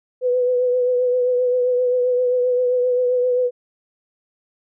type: tone with vibrato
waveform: sine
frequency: 497.8 Hz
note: B4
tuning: 14 cents sharp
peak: -15 dBFS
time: 0.21-3.51 s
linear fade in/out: 50 ms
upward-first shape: triangle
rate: 7.6 Hz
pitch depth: 34 cents each way
effects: none